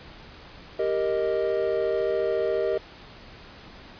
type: chord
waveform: triangle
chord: Eb major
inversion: first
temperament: equal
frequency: 392 / 466.2 / 622.3 Hz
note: G4 / Bb4 / Eb5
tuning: 0 / 0 / 0 cents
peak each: -25 dBFS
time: 0.79-2.78 s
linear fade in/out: 5 ms
effects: pink hiss -46 dBFS RMS until 3.99 s + resampled to 11025 Hz